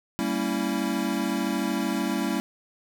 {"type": "chord", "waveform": "square", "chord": "G diminished seventh", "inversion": "none", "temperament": "equal with one note detuned", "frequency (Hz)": [196, 229.5, 277.2, 329.6], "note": ["G3", "Bb3", "Db4", "Fb4"], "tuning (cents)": [0, -27, 0, 0], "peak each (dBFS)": -31, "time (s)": [0.19, 2.4], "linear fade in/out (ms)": 0, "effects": []}